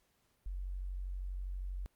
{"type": "tone", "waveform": "sine", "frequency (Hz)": 46.25, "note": "F#1", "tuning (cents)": 0, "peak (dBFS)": -37, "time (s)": [0.46, 1.86], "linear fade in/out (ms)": 0, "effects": ["pink hiss -75 dBFS RMS until 1.95 s", "Opus 48 kbps"]}